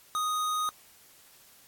square tone, 1244.5 Hz, D#6, in tune, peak -28 dBFS, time 0.15-0.69 s, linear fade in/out 0 ms, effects white hiss -57 dBFS RMS until 1.67 s + AAC 64 kbps

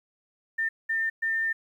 sine tone bursts at uneven times, 1803 Hz, A6, 42 cents sharp, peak -24 dBFS, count 3, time 0.58-0.69 / 0.89-1.1 / 1.22-1.53 s, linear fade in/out 10 ms, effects 10-bit

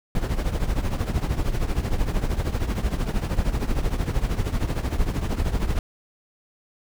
brown noise with tremolo, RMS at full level -20 dBFS, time 0.15-5.79 s, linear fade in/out 2 ms, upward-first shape triangle, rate 13 Hz, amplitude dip 80%, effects none

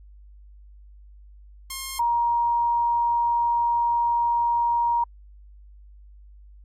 5% pulse / sine tone pair in turn, 1067 / 943.8 Hz, C6 / A#5, +34 / +21 cents, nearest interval major second, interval 213 cents, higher first, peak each -19 dBFS, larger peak neither, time 1.7-1.99 / 1.99-5.04 s, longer second, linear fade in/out 5 ms, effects added 50 Hz sine -45 dBFS peak until 6.64 s + AAC 48 kbps

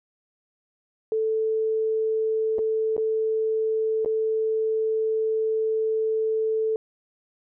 sine tone with dropouts, 440 Hz, A4, in tune, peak -21 dBFS, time 1.12-6.76 s, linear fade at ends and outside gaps 1 ms, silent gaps 2.584-2.59 / 2.966-2.979 / 4.048-4.059 s, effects none

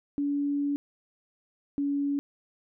sine tone pair in turn, 285.7 / 283.4 Hz, D4 / C#4, -48 / +38 cents, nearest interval unison, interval 14 cents, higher first, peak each -25 dBFS, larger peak neither, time 0.18-0.76 / 1.78-2.19 s, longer first, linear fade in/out 0 ms, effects none

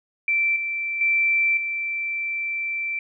sine tone with level steps, 2340 Hz, D7, 7 cents flat, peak -18 / -24 / -17 / -24 dBFS, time 0.28-2.99 s, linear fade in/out 2 ms, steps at 0.56 / 1.01 / 1.57 s, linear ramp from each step 2 ms, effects none

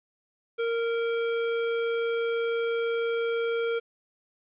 square tone, 463 Hz, A#4, 12 cents flat, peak -26 dBFS, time 0.58-3.8 s, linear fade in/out 20 ms, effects resampled to 8000 Hz + 10-bit

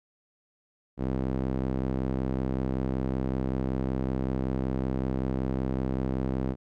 sawtooth tone with band-pass filter, 65.3 Hz, C2, 3 cents flat, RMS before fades -29 dBFS, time 0.97-6.56 s, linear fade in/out 50 ms, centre 270 Hz, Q 0.84, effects none

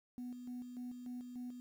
sine tone with tremolo, 246.9 Hz, B3, in tune, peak -40 dBFS, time 0.18-1.6 s, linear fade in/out 0 ms, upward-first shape square, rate 3.4 Hz, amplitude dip 50%, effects tanh soft clip ceiling -39 dBFS + 11-bit

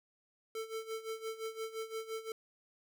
square tone with tremolo, 444.5 Hz, A4, 18 cents sharp, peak -37 dBFS, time 0.55-2.32 s, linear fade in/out 2 ms, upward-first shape sine, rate 5.8 Hz, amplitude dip 80%, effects none

